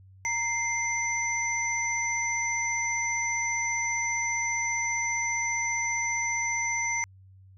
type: tone cluster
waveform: sine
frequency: 931 / 2095 / 5990 Hz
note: A#5 / C7 / F#8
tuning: -2 / +2 / +20 cents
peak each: -34 / -28 / -31 dBFS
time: 0.25-7.04 s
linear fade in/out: 0 ms
effects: added 95 Hz sine -50 dBFS peak until 7.57 s